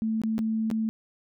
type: tone with dropouts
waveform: sine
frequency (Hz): 221.1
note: A3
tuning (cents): +9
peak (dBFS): -24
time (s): 0.02-0.89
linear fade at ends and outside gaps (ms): 0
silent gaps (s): 0.217-0.236 / 0.381-0.39 / 0.702-0.713
effects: none